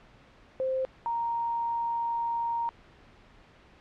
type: tone pair in turn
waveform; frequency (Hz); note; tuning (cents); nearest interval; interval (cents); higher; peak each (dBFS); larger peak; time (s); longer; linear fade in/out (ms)
sine; 523.3 / 932.4; C5 / A#5; 0 / 0; minor seventh; 1000; second; -26 / -27; first; 0.6-0.85 / 1.06-2.69; second; 0
effects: pink hiss -56 dBFS RMS until 3.8 s + low-pass 3000 Hz 12 dB/octave